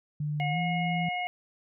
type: tone with pitch glide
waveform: sine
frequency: 149 to 168.22 Hz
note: D3 to E3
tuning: +25 to +35 cents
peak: -28 dBFS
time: 0.2-1.09 s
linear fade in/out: 5 ms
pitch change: +210 cents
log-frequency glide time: 0.5-0.58 s
type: harmonic tone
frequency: 720 Hz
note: F#5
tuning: 47 cents flat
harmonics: 1 / 3 / 4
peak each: -31 / -33 / -40 dBFS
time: 0.4-1.27 s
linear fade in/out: 0 ms
effects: none